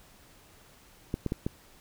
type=clicks; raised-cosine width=3 ms; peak=-16 dBFS; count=4; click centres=1.141 / 1.263 / 1.321 / 1.465 s; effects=pink hiss -57 dBFS RMS until 1.8 s